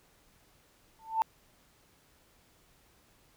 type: tone with exponential growth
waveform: sine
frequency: 890 Hz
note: A5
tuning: 20 cents sharp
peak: -20 dBFS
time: 0.99-1.22 s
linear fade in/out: 0 ms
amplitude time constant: 50 ms
effects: tanh soft clip ceiling -16 dBFS + pink hiss -65 dBFS RMS until 3.36 s